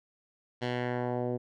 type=tone with low-pass filter sweep; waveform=10% pulse; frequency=123.2 Hz; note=B2; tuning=4 cents flat; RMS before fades=-32 dBFS; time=0.61-1.38 s; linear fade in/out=20 ms; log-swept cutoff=4100 to 430 Hz; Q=1.3; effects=none